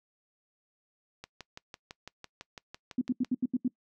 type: click train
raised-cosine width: 0.2 ms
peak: -25 dBFS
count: 13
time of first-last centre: 1.24-3.247 s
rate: 5.98 Hz
type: tone bursts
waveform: sine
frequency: 251 Hz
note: B3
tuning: 28 cents sharp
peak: -24 dBFS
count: 7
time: 2.98-3.68 s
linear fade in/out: 5 ms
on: 34 ms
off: 77 ms
effects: noise-tail reverb RT60 0.1 s tail -22 dB re dry